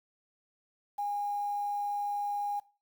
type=tone with quantisation; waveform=sine; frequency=818 Hz; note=G#5; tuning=26 cents flat; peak=-30 dBFS; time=0.98-2.6 s; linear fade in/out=10 ms; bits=9; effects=noise-tail reverb RT60 0.3 s tail -18 dB re dry